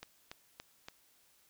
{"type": "click train", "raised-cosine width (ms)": 0.2, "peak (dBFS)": -27, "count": 4, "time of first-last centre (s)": [0.03, 0.885], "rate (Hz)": 3.51, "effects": ["white hiss -68 dBFS RMS until 1.49 s"]}